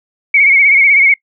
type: tone with vibrato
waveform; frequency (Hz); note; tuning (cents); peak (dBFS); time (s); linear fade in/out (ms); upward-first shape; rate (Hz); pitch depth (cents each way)
sine; 2216; C#7; -1; -5; 0.34-1.14; 5; sine; 16; 65
effects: noise-tail reverb RT60 0.1 s tail -25 dB re dry